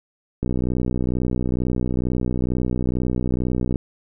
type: click train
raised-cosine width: 3 ms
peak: -10 dBFS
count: 208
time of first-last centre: 0.43-3.758 s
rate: 62.2 Hz
effects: none